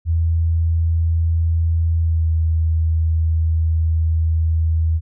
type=tone with pitch glide; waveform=sine; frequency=82.4 to 80.75 Hz; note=E2 to E2; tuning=0 to -35 cents; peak=-14 dBFS; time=0.05-5.01 s; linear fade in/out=50 ms; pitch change=-35 cents; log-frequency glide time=2-2.27 s; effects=none